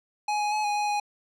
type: tone with pitch steps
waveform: square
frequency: 838 / 833 / 851 / 828 / 833 / 828 Hz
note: G#5 / G#5 / G#5 / G#5 / G#5 / G#5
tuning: +15 / +5 / +42 / -5 / +5 / -5 cents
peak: -25 dBFS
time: 0.28-1 s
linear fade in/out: 5 ms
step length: 120 ms
effects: low-pass 7000 Hz 12 dB/octave